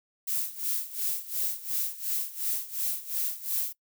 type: noise with tremolo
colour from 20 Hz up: violet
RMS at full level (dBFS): -28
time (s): 0.27-3.73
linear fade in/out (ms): 10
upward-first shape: sine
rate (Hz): 2.8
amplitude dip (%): 85
effects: noise-tail reverb RT60 0.1 s tail -21 dB re dry